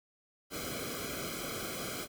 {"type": "noise with comb filter", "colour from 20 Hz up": "pink", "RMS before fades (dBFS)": -39, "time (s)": [0.5, 2.08], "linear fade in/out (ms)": 50, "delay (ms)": 1.1, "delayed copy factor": -0.9, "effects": []}